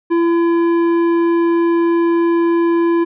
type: tone with tanh clipping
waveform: sine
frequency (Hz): 337.9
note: E4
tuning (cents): +43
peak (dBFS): -13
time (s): 0.1-3.05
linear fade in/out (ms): 20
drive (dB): 11
effects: none